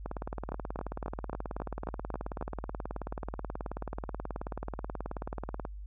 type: two click trains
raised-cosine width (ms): 1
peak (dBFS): -21 / -22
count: 8 / 105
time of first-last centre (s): 0.52-2.412 / 0.06-5.651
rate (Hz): 3.7 / 18.6
effects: added 50 Hz sine -40 dBFS peak until 5.86 s